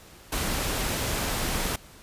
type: noise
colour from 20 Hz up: pink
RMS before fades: -28 dBFS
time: 0.32-1.76 s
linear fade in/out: 5 ms
effects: pink hiss -50 dBFS RMS until 2.02 s + resampled to 32000 Hz